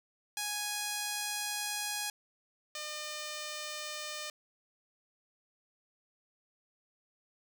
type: tone pair in turn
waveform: 5% pulse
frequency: 830.6 / 604.5 Hz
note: G#5 / D5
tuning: 0 / +50 cents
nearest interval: tritone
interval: 550 cents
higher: first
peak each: -22 / -27 dBFS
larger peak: first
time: 0.37-2.1 / 2.75-4.3 s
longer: first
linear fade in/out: 2 ms
effects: none